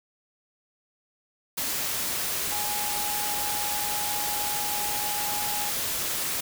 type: tone in noise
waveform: sine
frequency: 831 Hz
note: G#5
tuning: 1 cent sharp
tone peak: -33 dBFS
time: 2.51-5.7 s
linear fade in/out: 10 ms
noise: white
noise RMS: -29 dBFS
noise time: 1.57-6.41 s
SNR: -7 dB
effects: none